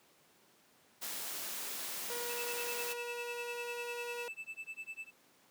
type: noise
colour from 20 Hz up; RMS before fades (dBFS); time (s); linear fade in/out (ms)
white; -41; 1.01-2.94; 20
type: tone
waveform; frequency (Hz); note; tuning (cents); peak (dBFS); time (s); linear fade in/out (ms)
sawtooth; 479.3; A#4; +48; -36; 2.1-4.28; 0
type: tone with tremolo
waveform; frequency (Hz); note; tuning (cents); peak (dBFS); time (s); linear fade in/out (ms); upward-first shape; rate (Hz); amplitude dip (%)
triangle; 2637; E7; 0; -38; 2.28-5.11; 50; sine; 10; 100
effects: pink hiss -66 dBFS RMS until 5.5 s + high-pass 200 Hz 12 dB/octave